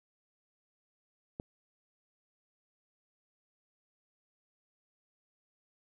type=click; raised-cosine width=2 ms; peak=-25 dBFS; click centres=1.399 s; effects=none